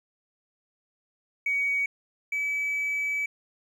triangle tone pair in turn, 2254 / 2292 Hz, C#7 / D7, +28 / -43 cents, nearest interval unison, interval 29 cents, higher second, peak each -20 / -23 dBFS, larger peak first, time 1.46-1.86 / 2.32-3.26 s, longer second, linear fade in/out 5 ms, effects tanh soft clip ceiling -21 dBFS

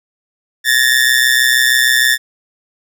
sawtooth ring-modulated tone, 1777 Hz, A6, 17 cents sharp, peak -3 dBFS, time 0.64-2.18 s, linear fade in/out 50 ms, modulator 63.2 Hz, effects none

